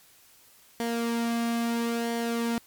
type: tone with flanger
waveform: sawtooth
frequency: 233.1 Hz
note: A#3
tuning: in tune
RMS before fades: -28 dBFS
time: 0.8-2.58 s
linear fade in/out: 0 ms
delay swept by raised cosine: 0.77 to 2.27 ms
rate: 0.75 Hz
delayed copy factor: -0.5
effects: white hiss -57 dBFS RMS until 2.66 s + MP3 96 kbps